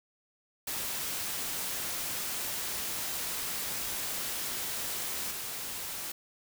white noise with level steps, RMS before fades -35 / -38 dBFS, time 0.67-6.12 s, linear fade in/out 5 ms, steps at 5.31 s, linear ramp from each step 2 ms, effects none

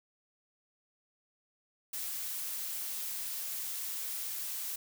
blue noise, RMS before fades -38 dBFS, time 1.93-4.76 s, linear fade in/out 5 ms, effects none

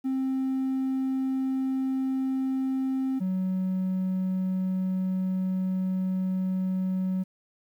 triangle tone pair in turn, 264.1 / 186.75 Hz, C4 / F#3, +16 / +16 cents, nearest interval tritone, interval 600 cents, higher first, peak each -22 dBFS, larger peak neither, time 0.04-3.2 / 3.2-7.24 s, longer second, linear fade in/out 20 ms, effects tanh soft clip ceiling -19 dBFS + 10-bit

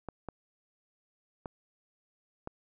clicks, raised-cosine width 1 ms, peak -24 dBFS, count 4, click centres 0.087 / 0.287 / 1.458 / 2.474 s, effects none

